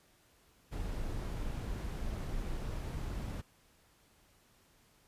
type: noise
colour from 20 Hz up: brown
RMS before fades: -38 dBFS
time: 0.71-3.42 s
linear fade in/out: 20 ms
effects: pink hiss -67 dBFS RMS until 5.07 s + resampled to 32000 Hz